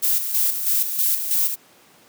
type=noise with tremolo; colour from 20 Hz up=violet; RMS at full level=-19 dBFS; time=0.02-1.56 s; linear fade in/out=20 ms; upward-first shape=square; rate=3.1 Hz; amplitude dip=55%; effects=pink hiss -52 dBFS RMS until 2.08 s + high-pass 200 Hz 12 dB/octave